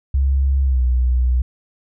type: tone with pitch glide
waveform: sine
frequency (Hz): 67.8 to 62.17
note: C#2 to B1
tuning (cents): -38 to +12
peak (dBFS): -13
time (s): 0.14-1.42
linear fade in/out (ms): 5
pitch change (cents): -150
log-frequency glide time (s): 0.63-0.82
effects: none